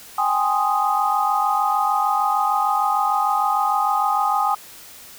sine chord, Ab major seventh, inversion third, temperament equal, 784 / 830.6 / 1046.5 / 1244.5 Hz, G5 / Ab5 / C6 / Eb6, 0 / 0 / 0 / 0 cents, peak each -23 / -21 / -27 / -21 dBFS, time 0.18-4.55 s, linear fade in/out 5 ms, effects white hiss -42 dBFS RMS until 5.18 s

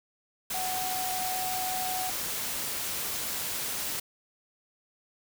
sine tone in noise, 743 Hz, F#5, 7 cents sharp, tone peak -32 dBFS, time 0.54-2.1 s, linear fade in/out 5 ms, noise white, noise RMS -33 dBFS, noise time 0.5-4 s, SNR -2 dB, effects none

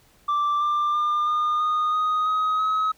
sine tone with pitch steps, 1173 / 1187.3 / 1201.8 / 1216.5 / 1231.3 / 1246.3 / 1261.6 / 1277 Hz, D6 / D6 / D6 / D#6 / D#6 / D#6 / D#6 / D#6, -2 / +19 / +40 / -39 / -18 / +2 / +24 / +45 cents, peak -17 dBFS, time 0.28-2.92 s, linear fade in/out 10 ms, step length 330 ms, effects tanh soft clip ceiling -19 dBFS + pink hiss -58 dBFS RMS until 2.97 s

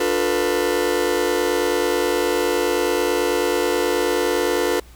40% pulse chord, B half-diminished seventh, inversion first, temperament just, 296.3 / 355.6 / 444.5 / 493.9 Hz, D4 / F4 / A4 / B4, +15 / +31 / +18 / 0 cents, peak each -27 / -22 / -22 / -22 dBFS, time 0-4.8 s, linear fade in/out 5 ms, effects added 60 Hz sine -42 dBFS peak until 4.95 s + pink hiss -50 dBFS RMS until 4.95 s

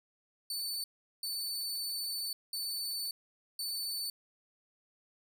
sawtooth tone bursts at uneven times, 4507 Hz, C#8, 28 cents sharp, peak -32 dBFS, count 4, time 0.5-0.84 / 1.23-2.33 / 2.53-3.11 / 3.59-4.1 s, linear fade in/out 2 ms, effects none

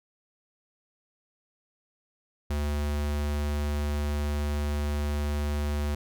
square tone, 73.42 Hz, D2, in tune, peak -27 dBFS, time 2.5-5.95 s, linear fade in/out 5 ms, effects none

